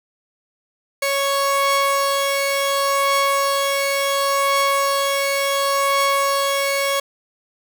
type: tone pair together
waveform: sawtooth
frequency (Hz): 554.7 / 1108.7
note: C#5 / C#6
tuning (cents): +1 / 0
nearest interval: octave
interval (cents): 1199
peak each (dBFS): -16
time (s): 1.02-7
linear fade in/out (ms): 5
effects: none